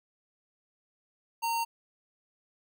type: tone with sample-and-hold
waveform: sine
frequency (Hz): 923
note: A#5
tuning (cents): -17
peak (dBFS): -27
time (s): 1.42-1.65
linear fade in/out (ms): 20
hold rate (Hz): 3675
effects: none